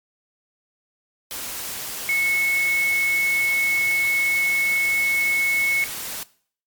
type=tone in noise; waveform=sine; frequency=2197 Hz; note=C#7; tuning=16 cents flat; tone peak=-18 dBFS; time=2.09-5.84 s; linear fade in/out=0 ms; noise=white; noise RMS=-31 dBFS; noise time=1.31-6.23 s; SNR=+10 dB; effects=noise-tail reverb RT60 0.5 s tail -19 dB re dry + MP3 96 kbps